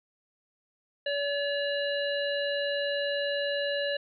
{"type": "harmonic tone", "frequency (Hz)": 570, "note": "C#5", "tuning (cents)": 48, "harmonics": [1, 3, 5, 7], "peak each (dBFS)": [-29, -34, -36, -37], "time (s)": [1.06, 3.97], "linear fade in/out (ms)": 5, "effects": []}